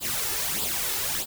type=noise with flanger; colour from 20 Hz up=white; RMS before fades=-28 dBFS; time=0-1.26 s; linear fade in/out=50 ms; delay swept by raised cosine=0.24 to 2.34 ms; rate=1.6 Hz; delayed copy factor=+0.65; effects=none